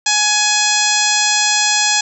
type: harmonic tone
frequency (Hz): 840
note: G#5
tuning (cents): +19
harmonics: 1 / 2 / 3 / 4 / 5 / 6 / 7 / 8 / 9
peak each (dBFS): -21 / -21 / -21 / -21 / -21 / -21 / -21 / -21 / -21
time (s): 0.06-2.01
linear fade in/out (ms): 5
effects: none

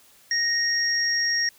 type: tone pair together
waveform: sine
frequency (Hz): 1864.7 / 5588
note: A#6 / F8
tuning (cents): 0 / 0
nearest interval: octave + perfect fifth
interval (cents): 1900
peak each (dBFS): -24 / -23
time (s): 0.31-1.49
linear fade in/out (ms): 2
effects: white hiss -55 dBFS RMS until 1.58 s

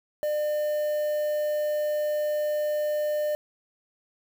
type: tone with quantisation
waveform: triangle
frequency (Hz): 600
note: D5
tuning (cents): +37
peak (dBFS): -22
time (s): 0.23-3.35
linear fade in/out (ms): 0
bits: 7
effects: none

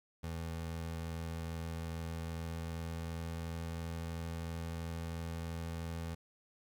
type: tone with pitch glide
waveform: 25% pulse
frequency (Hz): 82.41 to 82.98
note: E2 to E2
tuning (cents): 0 to +12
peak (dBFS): -35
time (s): 0.23-6.15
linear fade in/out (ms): 10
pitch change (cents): +12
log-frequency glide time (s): 2.2-3.73
effects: 12-bit

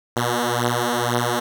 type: beating tone pair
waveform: 5% pulse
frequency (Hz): 119.5 / 121.5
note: A#2 / B2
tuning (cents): +43 / -28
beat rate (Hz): 2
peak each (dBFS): -11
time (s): 0.16-1.4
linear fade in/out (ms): 10
effects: none

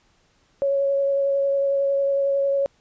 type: tone with vibrato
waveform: sine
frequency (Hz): 554.4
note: C#5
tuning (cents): 0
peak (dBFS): -18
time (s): 0.62-2.66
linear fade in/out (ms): 0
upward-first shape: sine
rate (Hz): 11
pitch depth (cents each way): 11
effects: pink hiss -62 dBFS RMS until 2.8 s + resampled to 16000 Hz

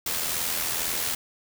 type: noise with amplitude modulation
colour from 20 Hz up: white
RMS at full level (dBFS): -26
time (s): 0.06-1.15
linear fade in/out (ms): 5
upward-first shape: sine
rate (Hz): 82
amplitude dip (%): 45
effects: none

